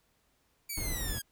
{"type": "linear sweep", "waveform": "5% pulse", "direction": "down", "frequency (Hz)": [2329, 1600], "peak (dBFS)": -26, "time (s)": [0.69, 1.22], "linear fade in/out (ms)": 10}
{"type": "noise", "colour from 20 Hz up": "brown", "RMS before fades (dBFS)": -36, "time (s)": [0.77, 1.19], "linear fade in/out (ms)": 5}
{"effects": ["pink hiss -72 dBFS RMS until 1.31 s"]}